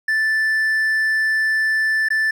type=tone with dropouts; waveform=triangle; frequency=1760 Hz; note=A6; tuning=in tune; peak=-14 dBFS; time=0.08-2.31 s; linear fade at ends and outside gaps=5 ms; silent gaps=2.087-2.103 s; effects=none